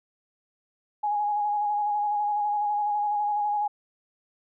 sine tone with vibrato, 830.6 Hz, G#5, in tune, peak -23 dBFS, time 1.03-3.68 s, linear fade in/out 10 ms, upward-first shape square, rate 12 Hz, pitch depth 20 cents each way, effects none

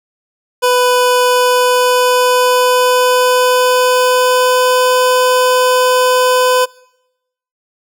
25% pulse tone with pitch glide, 497.3 to 504.8 Hz, B4 to B4, +12 to +38 cents, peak -5 dBFS, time 0.62-6.66 s, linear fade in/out 20 ms, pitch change +26 cents, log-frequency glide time 1.23-4.93 s, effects noise-tail reverb RT60 0.9 s tail -25 dB re dry

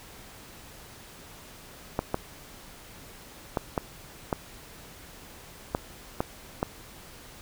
clicks, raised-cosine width 1 ms, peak -11 dBFS, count 8, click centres 1.991 / 2.144 / 3.572 / 3.778 / 4.328 / 5.749 / 6.205 / 6.629 s, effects pink hiss -48 dBFS RMS until 7.41 s

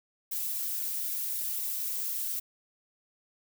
violet noise with flanger, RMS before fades -33 dBFS, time 0.31-2.4 s, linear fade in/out 10 ms, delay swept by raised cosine 0.62 to 4.82 ms, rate 3.8 Hz, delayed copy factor -0.55, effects none

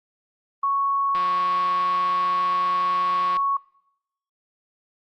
sine tone, 1108.7 Hz, C#6, in tune, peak -19 dBFS, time 0.63-3.57 s, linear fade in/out 5 ms
click train, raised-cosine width 0.3 ms, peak -19 dBFS, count 398, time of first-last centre 1.15-3.368 s, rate 179 Hz
effects noise-tail reverb RT60 0.8 s tail -23 dB re dry + Opus 24 kbps

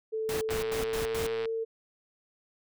sine tone with pitch glide, 440 to 450.8 Hz, A4 to A4, 0 to +42 cents, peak -29 dBFS, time 0.12-1.65 s, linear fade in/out 20 ms, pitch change +42 cents, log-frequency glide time 0.5-1.31 s
pink noise bursts, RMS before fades -36 dBFS, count 5, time 0.29-1.266 s, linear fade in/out 0 ms, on 120 ms, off 94 ms
click train, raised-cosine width 0.3 ms, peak -23 dBFS, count 113, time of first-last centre 0.49-1.456 s, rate 116 Hz
effects none

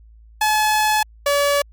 sawtooth tone pair in turn, 856 / 571.3 Hz, A5 / D5, -48 / -48 cents, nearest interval perfect fifth, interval 700 cents, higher first, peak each -11 dBFS, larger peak neither, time 0.41-1.03 / 1.26-1.62 s, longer first, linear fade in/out 5 ms, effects added 55 Hz sine -43 dBFS peak until 1.72 s + MP3 96 kbps

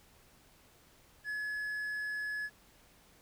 triangle tone, 1700 Hz, G#6, 40 cents sharp, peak -33 dBFS, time 1.24-2.5 s, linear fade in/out 50 ms, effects pink hiss -63 dBFS RMS until 3.21 s

